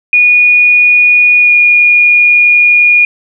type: tone with pitch glide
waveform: sine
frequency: 2454 to 2437 Hz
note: D#7 to D#7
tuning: -25 to -37 cents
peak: -3 dBFS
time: 0.13-3.05 s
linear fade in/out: 2 ms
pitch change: -12 cents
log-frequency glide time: 1.41-1.52 s
effects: none